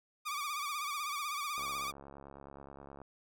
sawtooth tone with vibrato, 1174.7 Hz, D6, in tune, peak -32 dBFS, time 0.25-1.92 s, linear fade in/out 20 ms, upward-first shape sine, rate 16 Hz, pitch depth 80 cents each way
click train, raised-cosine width 1 ms, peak -36 dBFS, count 101, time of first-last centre 1.58-3.017 s, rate 69.6 Hz
effects none

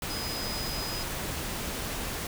sine tone in noise, 5000 Hz, D#8, 8 cents sharp, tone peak -36 dBFS, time 0.1-1.03 s, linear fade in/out 2 ms, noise pink, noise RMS -34 dBFS, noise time 0.02-2.27 s, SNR -5 dB, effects none

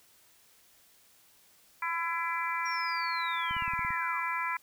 harmonic tone, 335.4 Hz, E4, 30 cents sharp, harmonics 3 / 4 / 5 / 6 / 7, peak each -33 / -37 / -39 / -37 / -37 dBFS, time 1.82-4.57 s, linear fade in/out 5 ms
sine linear sweep, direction down, 5680 to 932.3 Hz, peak -40 dBFS, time 2.65-4.24 s, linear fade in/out 10 ms
click train, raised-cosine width 5 ms, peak -32 dBFS, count 8, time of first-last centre 3.51-3.905 s, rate 17.7 Hz
effects white hiss -62 dBFS RMS until 4.62 s

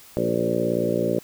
harmonic tone with a mistuned harmonic, 58.27 Hz, A#1, in tune, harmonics 2 / 3 / 4 / 5 / 6 / 7 / 8 / 9 / 10, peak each -33 / -29 / -29 / -32 / -27 / -28 / -31 / -28 / -28 dBFS, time 0.17-1.19 s, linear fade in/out 0 ms, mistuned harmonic 9, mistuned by -17 cents, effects white hiss -48 dBFS RMS until 1.23 s

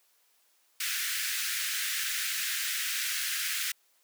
pink high-pass noise, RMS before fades -32 dBFS, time 0.8-3.72 s, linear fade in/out 5 ms, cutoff 1500 Hz, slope 48 dB/octave, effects white hiss -68 dBFS RMS until 4.03 s + high-pass 400 Hz 12 dB/octave

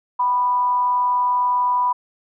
sine tone with amplitude modulation, 987.8 Hz, B5, in tune, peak -14 dBFS, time 0.19-1.93 s, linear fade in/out 10 ms, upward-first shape sine, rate 227 Hz, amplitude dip 35%, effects none

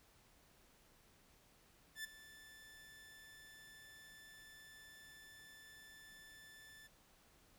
sawtooth tone with ADSR envelope, 1757 Hz, A6, 3 cents flat, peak -38 dBFS, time 1.95-6.88 s, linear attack 93 ms, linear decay 11 ms, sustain -16 dB, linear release 18 ms, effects pink hiss -69 dBFS RMS until 7.58 s

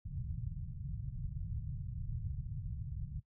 white low-pass noise, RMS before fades -41 dBFS, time 0.05-3.2 s, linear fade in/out 10 ms, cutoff 150 Hz, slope 48 dB/octave, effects noise-tail reverb RT60 0.1 s tail -17 dB re dry

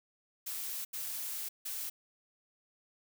blue noise bursts at uneven times, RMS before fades -39 dBFS, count 3, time 0.46-0.85 / 0.93-1.49 / 1.65-1.9 s, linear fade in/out 10 ms, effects none

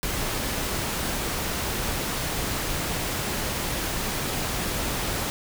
pink noise, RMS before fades -28 dBFS, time 0.03-5.3 s, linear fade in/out 0 ms, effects none

